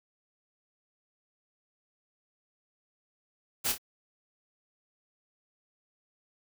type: noise with echo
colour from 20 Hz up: white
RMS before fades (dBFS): -29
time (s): 3.64-3.73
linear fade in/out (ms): 20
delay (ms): 26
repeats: 2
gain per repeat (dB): -7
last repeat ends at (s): 3.782
effects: none